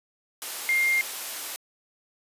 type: tone in noise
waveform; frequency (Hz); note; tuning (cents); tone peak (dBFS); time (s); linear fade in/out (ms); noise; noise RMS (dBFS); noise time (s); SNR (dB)
sine; 2115; C7; +18; -20; 0.69-1.01; 0; white; -34; 0.42-1.56; +11
effects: high-pass 400 Hz 12 dB/octave + resampled to 32000 Hz